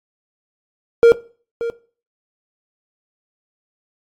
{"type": "tone with echo", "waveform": "triangle", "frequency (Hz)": 466.2, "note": "A#4", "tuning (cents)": 0, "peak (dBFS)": -3, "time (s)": [1.03, 1.12], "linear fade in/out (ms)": 0, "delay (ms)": 580, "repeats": 1, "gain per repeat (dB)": -14, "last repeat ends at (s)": 1.7, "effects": ["noise-tail reverb RT60 0.4 s tail -19 dB re dry", "AAC 48 kbps"]}